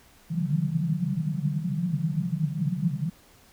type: band-pass noise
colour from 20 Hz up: pink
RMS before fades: -27 dBFS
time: 0.3-3.1 s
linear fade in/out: 10 ms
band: 140 to 190 Hz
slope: 96 dB/octave
effects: pink hiss -56 dBFS RMS until 3.52 s